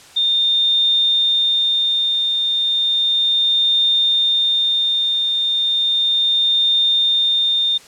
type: tone with tremolo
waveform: sine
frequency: 3630 Hz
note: A#7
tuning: 47 cents flat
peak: -12 dBFS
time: 0.16-7.78 s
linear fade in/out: 10 ms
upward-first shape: triangle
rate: 0.34 Hz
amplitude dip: 35%
effects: white hiss -43 dBFS RMS until 7.87 s + low-pass 8000 Hz 12 dB/octave